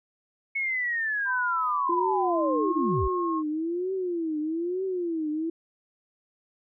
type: linear sweep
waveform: sine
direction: down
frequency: 2209 to 38.89 Hz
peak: -25 dBFS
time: 0.55-3.08 s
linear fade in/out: 10 ms
type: tone with pitch glide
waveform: sine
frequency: 1001 to 1079.1 Hz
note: B5 to C#6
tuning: +23 to -47 cents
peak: -28 dBFS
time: 1.25-3.43 s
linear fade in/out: 50 ms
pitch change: +130 cents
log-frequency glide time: 2.2-2.65 s
type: tone with vibrato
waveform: sine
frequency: 340.1 Hz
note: F4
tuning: 46 cents flat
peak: -26 dBFS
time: 1.89-5.5 s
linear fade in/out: 5 ms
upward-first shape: triangle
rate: 1.1 Hz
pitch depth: 220 cents each way
effects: none